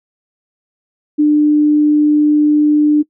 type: tone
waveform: sine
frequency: 298.8 Hz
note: D4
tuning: 30 cents sharp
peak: -7 dBFS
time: 1.18-3.03 s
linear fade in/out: 20 ms
effects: noise-tail reverb RT60 0.1 s tail -22 dB re dry